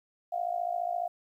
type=tone with amplitude modulation; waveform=sine; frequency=701 Hz; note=F5; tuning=6 cents sharp; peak=-25 dBFS; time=0.32-1.08 s; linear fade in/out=10 ms; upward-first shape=sine; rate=54.6 Hz; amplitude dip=85%; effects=11-bit